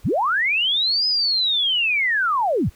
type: linear two-way sweep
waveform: sine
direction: up then down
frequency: 38.89 to 5080 to 38.89 Hz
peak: -17 dBFS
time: 0.04-2.7 s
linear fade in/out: 20 ms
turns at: 1.07 s
effects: pink hiss -54 dBFS RMS until 2.75 s